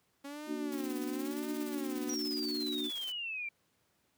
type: tone with vibrato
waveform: sawtooth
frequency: 276.3 Hz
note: C#4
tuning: 6 cents flat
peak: -38 dBFS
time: 0.24-2.15 s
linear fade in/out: 10 ms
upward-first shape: sine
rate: 0.96 Hz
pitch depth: 170 cents each way
type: chord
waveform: sine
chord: Bb augmented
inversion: none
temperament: equal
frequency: 233.1 / 293.7 / 370 Hz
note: Bb3 / D4 / F#4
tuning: 0 / 0 / 0 cents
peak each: -41 / -37 / -41 dBFS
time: 0.46-2.91 s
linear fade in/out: 50 ms
type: noise with tremolo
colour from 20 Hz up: white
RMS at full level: -48 dBFS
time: 0.72-3.12 s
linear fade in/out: 2 ms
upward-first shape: square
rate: 17 Hz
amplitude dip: 55%
type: exponential sweep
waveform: sine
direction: down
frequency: 5850 to 2331 Hz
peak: -36 dBFS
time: 2.09-3.49 s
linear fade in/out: 5 ms
effects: pink hiss -74 dBFS RMS until 4.17 s + high-pass 100 Hz 12 dB/octave